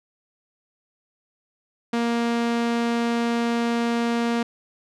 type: tone with low-pass filter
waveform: sawtooth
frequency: 234.5 Hz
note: A#3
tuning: 11 cents sharp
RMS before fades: -23 dBFS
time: 1.93-4.43 s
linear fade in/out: 5 ms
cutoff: 6100 Hz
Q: 0.52
effects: none